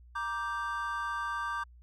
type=chord; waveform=triangle; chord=G minor; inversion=first; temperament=just; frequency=940.8 / 1176 / 1568 Hz; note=Bb5 / D6 / G6; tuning=+16 / +2 / 0 cents; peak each=-37 / -33 / -35 dBFS; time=0.15-1.64 s; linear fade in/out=10 ms; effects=added 60 Hz sine -52 dBFS peak until 1.82 s